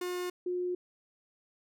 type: tone pair in turn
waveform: 45% pulse / sine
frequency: 359 / 359 Hz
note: F4 / F4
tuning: +48 / +48 cents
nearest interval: unison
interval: 0 cents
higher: neither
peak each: -33 / -30 dBFS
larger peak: second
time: 0.01-0.3 / 0.46-0.75 s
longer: neither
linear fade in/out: 5 ms
effects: none